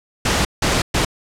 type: noise bursts at uneven times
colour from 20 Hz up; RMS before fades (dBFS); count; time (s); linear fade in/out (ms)
pink; -17; 3; 0.25-0.45 / 0.62-0.82 / 0.94-1.05; 5
effects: low-pass 8000 Hz 12 dB/octave